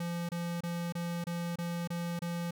square tone bursts, 171.7 Hz, F3, 29 cents flat, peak -34 dBFS, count 8, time 0-2.509 s, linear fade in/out 5 ms, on 290 ms, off 27 ms, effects none

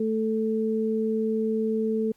sine tone pair together, 220 / 440 Hz, A3 / A4, 0 / 0 cents, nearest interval octave, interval 1200 cents, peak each -25 / -25 dBFS, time 0-2.12 s, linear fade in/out 5 ms, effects pink hiss -64 dBFS RMS until 2.16 s + MP3 96 kbps

